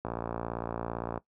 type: click train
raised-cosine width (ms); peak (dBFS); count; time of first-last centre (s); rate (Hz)
1; -19; 66; 0.05-1.177; 57.7
effects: noise-tail reverb RT60 0.1 s tail -19 dB re dry + high-pass 60 Hz 12 dB/octave